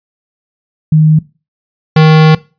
sine / square tone pair in turn, 155.56 / 156.73 Hz, D#3 / D#3, 0 / +13 cents, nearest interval unison, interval 13 cents, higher second, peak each -3 dBFS, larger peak neither, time 0.92-1.19 / 1.96-2.35 s, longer second, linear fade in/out 5 ms, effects noise-tail reverb RT60 0.3 s tail -20 dB re dry + resampled to 11025 Hz

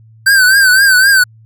square tone with vibrato, 1551 Hz, G6, 19 cents flat, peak -6 dBFS, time 0.26-1.24 s, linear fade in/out 10 ms, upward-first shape triangle, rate 3.9 Hz, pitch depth 100 cents each way, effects added 111 Hz sine -39 dBFS peak until 1.45 s

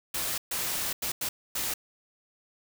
white noise bursts at uneven times, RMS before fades -31 dBFS, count 5, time 0.14-0.38 / 0.51-0.93 / 1.02-1.12 / 1.21-1.29 / 1.55-1.74 s, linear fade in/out 5 ms, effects none

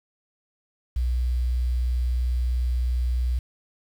sine tone, 61.5 Hz, B1, 7 cents flat, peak -20 dBFS, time 0.96-3.39 s, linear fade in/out 5 ms, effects tanh soft clip ceiling -16 dBFS + 8-bit

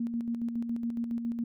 sine tone with tremolo, 233.9 Hz, A#3, 6 cents sharp, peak -28 dBFS, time 0-1.44 s, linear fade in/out 5 ms, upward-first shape square, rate 7.2 Hz, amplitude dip 45%, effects none

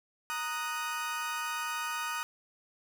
30% pulse chord, D# minor, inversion second, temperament equal, 932.3 / 1244.5 / 1480 Hz, A#5 / D#6 / F#6, 0 / 0 / 0 cents, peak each -36 / -33 / -36 dBFS, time 0.3-2.23 s, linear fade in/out 0 ms, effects none

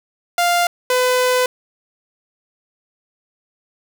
sawtooth tone pair in turn, 698.5 / 503.3 Hz, F5 / B4, 0 / +33 cents, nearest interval tritone, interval 567 cents, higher first, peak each -10 dBFS, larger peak neither, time 0.38-0.67 / 0.9-1.46 s, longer second, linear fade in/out 2 ms, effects none

